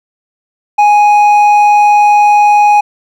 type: tone with hard clipping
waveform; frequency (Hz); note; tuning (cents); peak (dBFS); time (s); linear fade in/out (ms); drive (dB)
sine; 830.6; G#5; 0; -5; 0.78-2.81; 10; 5
effects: none